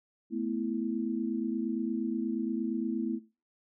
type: chord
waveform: sine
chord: A suspended second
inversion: none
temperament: equal with one note detuned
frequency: 220 / 248.5 / 329.6 Hz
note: A3 / B3 / E4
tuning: 0 / +11 / 0 cents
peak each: -34 dBFS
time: 0.3-3.2 s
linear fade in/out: 50 ms
effects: noise-tail reverb RT60 0.3 s tail -17 dB re dry